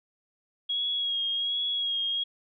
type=tone with vibrato; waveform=sine; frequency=3300 Hz; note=G#7; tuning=12 cents flat; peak=-26 dBFS; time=0.69-2.24 s; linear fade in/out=10 ms; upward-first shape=sine; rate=1.3 Hz; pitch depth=30 cents each way; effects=none